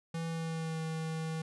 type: tone with pitch glide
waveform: square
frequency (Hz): 164.81 to 160.4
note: E3 to E3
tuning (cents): 0 to -47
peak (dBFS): -35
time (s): 0.14-1.42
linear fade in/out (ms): 5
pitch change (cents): -47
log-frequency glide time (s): 0.27-0.8
effects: resampled to 24000 Hz